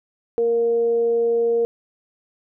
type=tone with frequency modulation; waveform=sine; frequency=466.2 Hz; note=A#4; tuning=in tune; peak=-16 dBFS; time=0.38-1.65 s; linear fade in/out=0 ms; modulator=235 Hz; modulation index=0.2; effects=none